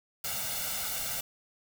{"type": "noise with comb filter", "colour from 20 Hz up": "white", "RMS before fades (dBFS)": -34, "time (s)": [0.24, 1.21], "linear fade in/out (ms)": 5, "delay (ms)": 1.4, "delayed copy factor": 0.8, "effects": []}